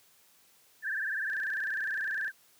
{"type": "tone with vibrato", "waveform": "sine", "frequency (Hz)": 1661.2, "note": "G#6", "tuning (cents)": 0, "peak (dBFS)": -30, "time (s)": [0.82, 2.32], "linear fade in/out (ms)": 50, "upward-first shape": "sine", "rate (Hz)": 20, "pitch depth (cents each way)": 130}
{"type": "click train", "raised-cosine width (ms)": 0.2, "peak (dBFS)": -33, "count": 30, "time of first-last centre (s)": [1.3, 2.28], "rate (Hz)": 29.6}
{"effects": ["white hiss -63 dBFS RMS until 2.59 s", "high-pass 80 Hz 12 dB/octave"]}